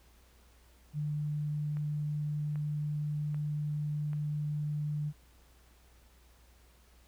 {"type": "tone", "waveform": "sine", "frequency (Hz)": 149.1, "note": "D3", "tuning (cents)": 27, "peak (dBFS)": -31, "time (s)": [0.93, 5.13], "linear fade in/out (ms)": 50}
{"type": "click train", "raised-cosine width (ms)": 0.5, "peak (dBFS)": -37, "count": 4, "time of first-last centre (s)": [1.77, 4.132], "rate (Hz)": 1.27}
{"effects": ["added 60 Hz sine -60 dBFS peak until 7.07 s", "pink hiss -65 dBFS RMS until 7.07 s"]}